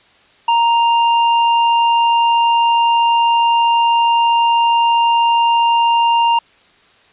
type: tone with hard clipping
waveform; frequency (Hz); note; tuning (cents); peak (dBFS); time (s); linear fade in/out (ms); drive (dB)
sine; 932.3; A#5; 0; -12; 0.48-6.39; 5; 14
effects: white hiss -50 dBFS RMS until 7.12 s + resampled to 8000 Hz